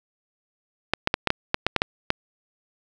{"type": "clicks", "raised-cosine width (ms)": 0.3, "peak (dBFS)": -3, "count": 10, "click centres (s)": [0.936, 1.074, 1.141, 1.273, 1.304, 1.544, 1.666, 1.763, 1.819, 2.104], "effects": []}